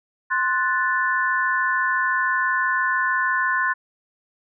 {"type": "chord", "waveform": "sine", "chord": "F# diminished", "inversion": "second", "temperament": "equal with one note detuned", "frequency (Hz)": [1046.5, 1480, 1753.9], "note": ["C6", "F#6", "A6"], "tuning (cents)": [0, 0, -6], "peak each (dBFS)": -23, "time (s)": [0.3, 3.74], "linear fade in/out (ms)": 20, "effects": []}